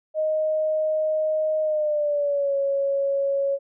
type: tone with pitch glide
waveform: sine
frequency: 622.3 to 554.4 Hz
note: D#5 to C#5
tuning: 0 to 0 cents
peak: -20 dBFS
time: 0.14-3.59 s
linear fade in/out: 50 ms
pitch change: -200 cents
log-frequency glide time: 1.62-2.55 s
effects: none